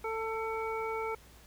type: harmonic tone with a mistuned harmonic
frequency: 444.9 Hz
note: A4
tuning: 19 cents sharp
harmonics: 1 / 2 / 3 / 5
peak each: -35 / -38 / -40 / -42 dBFS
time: 0.04-1.15 s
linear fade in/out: 5 ms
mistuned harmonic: 5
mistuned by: +18 cents
effects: added 60 Hz sine -57 dBFS peak until 1.46 s + pink hiss -58 dBFS RMS until 1.46 s